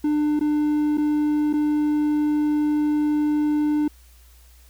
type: tone with dropouts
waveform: triangle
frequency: 299 Hz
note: D4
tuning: 31 cents sharp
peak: -16 dBFS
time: 0.04-3.88 s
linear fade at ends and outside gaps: 5 ms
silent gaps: 0.394-0.409 / 0.974-0.98 / 1.53-1.536 s
effects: added 60 Hz sine -48 dBFS peak until 4.69 s + white hiss -56 dBFS RMS until 4.69 s